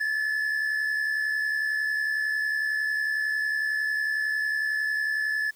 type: tone pair together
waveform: triangle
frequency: 1727 / 1798 Hz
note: A6 / A6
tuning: -33 / +37 cents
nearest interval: minor second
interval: 70 cents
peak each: -23 / -33 dBFS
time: 0-5.51 s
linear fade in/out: 10 ms
effects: white hiss -58 dBFS RMS until 5.55 s